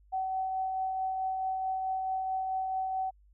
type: tone with tremolo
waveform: sine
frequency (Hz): 758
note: F#5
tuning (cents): +42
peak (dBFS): -28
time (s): 0.12-3.11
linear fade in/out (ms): 20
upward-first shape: triangle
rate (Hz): 4.6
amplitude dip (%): 30
effects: added 50 Hz sine -58 dBFS peak until 3.33 s